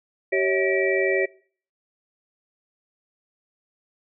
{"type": "tone cluster", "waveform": "sine", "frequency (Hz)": [384.6, 553, 645, 1924, 2323], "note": ["G4", "C#5", "E5", "B6", "D7"], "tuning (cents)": [-33, -4, -38, -46, -20], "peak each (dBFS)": [-22, -25, -29, -26, -28], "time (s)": [0.32, 1.26], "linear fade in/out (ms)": 10, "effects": ["noise-tail reverb RT60 0.5 s tail -23 dB re dry"]}